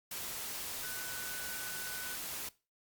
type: tone in noise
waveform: sine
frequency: 1496 Hz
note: F#6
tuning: 19 cents sharp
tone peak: -44 dBFS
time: 0.83-2.15 s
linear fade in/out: 5 ms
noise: white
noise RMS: -41 dBFS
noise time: 0.11-2.49 s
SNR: -6 dB
effects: noise-tail reverb RT60 0.3 s tail -20 dB re dry + Opus 48 kbps